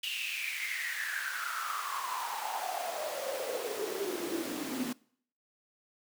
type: noise with high-pass filter sweep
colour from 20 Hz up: pink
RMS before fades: -36 dBFS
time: 0.03-4.93 s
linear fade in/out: 5 ms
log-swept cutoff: 2900 to 240 Hz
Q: 9
effects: noise-tail reverb RT60 0.6 s tail -23 dB re dry